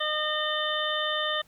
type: harmonic tone with a mistuned harmonic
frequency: 610 Hz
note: D#5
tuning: 34 cents flat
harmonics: 1 / 2 / 3 / 5 / 6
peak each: -32 / -32 / -32 / -32 / -32 dBFS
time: 0-1.42 s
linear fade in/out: 10 ms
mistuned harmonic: 6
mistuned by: -33 cents
effects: pink hiss -61 dBFS RMS until 1.47 s